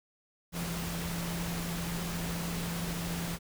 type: tone in noise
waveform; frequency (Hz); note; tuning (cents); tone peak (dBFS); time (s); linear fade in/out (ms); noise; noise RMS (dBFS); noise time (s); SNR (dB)
sine; 170.5; F3; -41; -35; 0.52-3.39; 50; pink; -38; 0.52-3.39; 0
effects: none